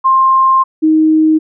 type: tone pair in turn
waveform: sine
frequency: 1057 / 313.7 Hz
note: C6 / D#4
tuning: +17 / +14 cents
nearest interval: octave + major sixth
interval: 2103 cents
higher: first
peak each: -6 dBFS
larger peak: neither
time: 0.04-0.64 / 0.82-1.39 s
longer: first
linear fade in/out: 20 ms
effects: none